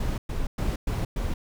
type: noise bursts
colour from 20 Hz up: brown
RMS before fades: -27 dBFS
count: 5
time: 0-1.34 s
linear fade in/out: 5 ms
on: 180 ms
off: 110 ms
effects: none